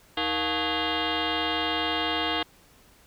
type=tone with frequency modulation; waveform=sine; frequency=1260 Hz; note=D#6; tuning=21 cents sharp; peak=-24 dBFS; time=0.17-2.43 s; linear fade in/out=5 ms; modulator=394 Hz; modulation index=6.1; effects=pink hiss -57 dBFS RMS until 3.06 s